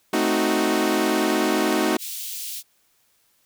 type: chord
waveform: sawtooth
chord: A diminished seventh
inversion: none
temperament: equal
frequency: 220 / 261.6 / 311.1 / 370 Hz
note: A3 / C4 / Eb4 / Gb4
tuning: 0 / 0 / 0 / 0 cents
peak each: -22 / -23 / -19 / -20 dBFS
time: 0.13-1.97 s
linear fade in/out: 5 ms
type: high-pass noise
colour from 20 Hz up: white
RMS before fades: -32 dBFS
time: 1.98-2.63 s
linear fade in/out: 50 ms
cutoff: 2800 Hz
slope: 24 dB/octave
effects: white hiss -64 dBFS RMS until 3.45 s